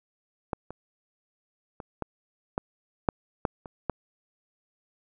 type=clicks; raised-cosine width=1 ms; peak=-14 / -24 / -24 / -16 / -13 / -7 / -10 / -26 / -12 dBFS; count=9; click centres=0.532 / 0.706 / 1.802 / 2.023 / 2.579 / 3.088 / 3.452 / 3.658 / 3.897 s; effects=none